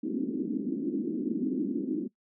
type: band-pass noise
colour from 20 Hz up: white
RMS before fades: -31 dBFS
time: 0.03-2.08 s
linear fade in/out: 10 ms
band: 210 to 330 Hz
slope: 48 dB/octave
effects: noise-tail reverb RT60 0.1 s tail -20 dB re dry